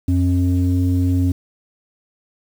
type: tone pair together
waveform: sine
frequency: 89.92 / 269.1 Hz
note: F#2 / C4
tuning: -49 / +49 cents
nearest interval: octave + perfect fifth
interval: 1898 cents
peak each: -14 / -17 dBFS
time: 0.08-1.32 s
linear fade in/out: 5 ms
effects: tanh soft clip ceiling -9 dBFS + 7-bit